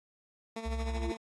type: tone with tremolo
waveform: 15% pulse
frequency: 225.5 Hz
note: A3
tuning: 43 cents sharp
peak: -29 dBFS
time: 0.56-1.17 s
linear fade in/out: 5 ms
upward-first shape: sine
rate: 13 Hz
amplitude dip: 60%
type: tone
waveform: sine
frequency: 65.41 Hz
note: C2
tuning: in tune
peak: -32 dBFS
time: 0.65-1.11 s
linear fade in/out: 20 ms
type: tone with exponential growth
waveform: sine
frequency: 340.6 Hz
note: F4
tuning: 43 cents flat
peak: -30 dBFS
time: 0.79-1.12 s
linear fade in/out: 2 ms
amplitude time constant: 71 ms
effects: low-pass 8000 Hz 12 dB/octave + AAC 32 kbps